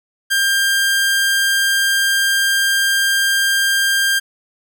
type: tone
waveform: sawtooth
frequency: 1595 Hz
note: G6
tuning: 30 cents sharp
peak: -10 dBFS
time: 0.3-4.2 s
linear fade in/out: 20 ms
effects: none